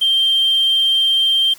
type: tone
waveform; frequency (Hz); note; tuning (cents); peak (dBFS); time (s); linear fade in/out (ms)
triangle; 3158; G7; +12; -9; 0.01-1.54; 10
effects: tanh soft clip ceiling -9 dBFS + white hiss -43 dBFS RMS until 1.58 s